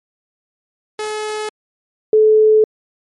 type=tone pair in turn; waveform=sawtooth / sine; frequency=427.3 / 432.5 Hz; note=G#4 / A4; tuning=+49 / -30 cents; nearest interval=unison; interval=21 cents; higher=second; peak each=-17 / -7 dBFS; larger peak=second; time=0.99-1.49 / 2.13-2.64 s; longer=second; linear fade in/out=2 ms; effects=MP3 48 kbps